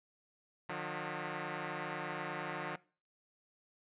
5% pulse tone pair together, 151.76 / 180 Hz, D#3 / F#3, -43 / -47 cents, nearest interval minor third, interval 296 cents, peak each -30 / -29 dBFS, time 0.69-2.76 s, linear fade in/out 5 ms, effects noise-tail reverb RT60 0.4 s tail -22 dB re dry + resampled to 8000 Hz

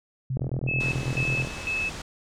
sine tone bursts, 130.6 Hz, C3, 3 cents flat, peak -25 dBFS, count 11, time 0.3-1.455 s, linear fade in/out 5 ms, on 75 ms, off 33 ms
click train, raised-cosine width 2 ms, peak -20 dBFS, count 46, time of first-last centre 0.37-1.473 s, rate 40.8 Hz
sine tone with tremolo, 2600 Hz, E7, 24 cents flat, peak -25 dBFS, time 0.67-1.9 s, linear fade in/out 20 ms, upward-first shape square, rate 2 Hz, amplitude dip 80%
pink low-pass noise, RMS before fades -37 dBFS, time 0.8-2.02 s, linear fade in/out 5 ms, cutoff 8000 Hz, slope 24 dB/octave
effects none

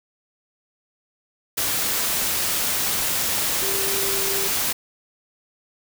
sine tone in noise, 392 Hz, G4, in tune, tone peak -29 dBFS, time 3.62-4.48 s, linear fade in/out 10 ms, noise white, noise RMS -23 dBFS, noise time 1.57-4.73 s, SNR -9 dB, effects none

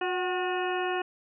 harmonic tone with a mistuned harmonic, 361.5 Hz, F#4, 40 cents flat, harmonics 1 / 2 / 3 / 4 / 5 / 7 / 8, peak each -30 / -32 / -37 / -37 / -38 / -39 / -41 dBFS, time 0.01-1.02 s, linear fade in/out 5 ms, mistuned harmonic 2, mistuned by +48 cents, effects none

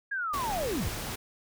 sine linear sweep, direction down, 1661.2 to 32.7 Hz, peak -29 dBFS, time 0.11-0.89 s, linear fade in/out 10 ms
pink noise, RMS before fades -36 dBFS, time 0.33-1.16 s, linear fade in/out 10 ms
effects none

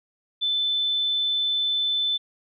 sine tone, 3520 Hz, A7, in tune, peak -21 dBFS, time 0.41-2.18 s, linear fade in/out 20 ms, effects none

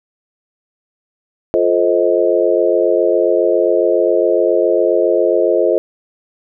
sine chord, F dominant seventh, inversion none, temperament just, 349.2 / 436.5 / 523.8 / 628.6 Hz, F4 / A4 / C5 / Eb5, 0 / -14 / +2 / +18 cents, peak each -16 dBFS, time 1.54-5.78 s, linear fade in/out 0 ms, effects none

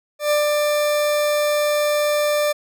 40% pulse tone with ADSR envelope, 593 Hz, D5, 17 cents sharp, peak -14 dBFS, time 0.19-2.53 s, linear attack 120 ms, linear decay 140 ms, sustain -2 dB, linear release 15 ms, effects none

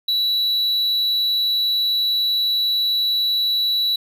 triangle tone with amplitude modulation, 3931 Hz, B7, 9 cents flat, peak -14 dBFS, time 0.08-3.96 s, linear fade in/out 5 ms, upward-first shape sine, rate 209 Hz, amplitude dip 30%, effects none

